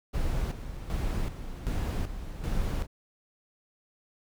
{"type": "noise with tremolo", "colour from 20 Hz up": "brown", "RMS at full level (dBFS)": -29, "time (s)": [0.13, 2.87], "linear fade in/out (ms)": 20, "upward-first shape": "square", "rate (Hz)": 1.3, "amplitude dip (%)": 65, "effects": []}